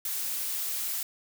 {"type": "noise", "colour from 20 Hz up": "blue", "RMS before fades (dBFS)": -32, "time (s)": [0.05, 1.03], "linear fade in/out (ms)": 2, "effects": []}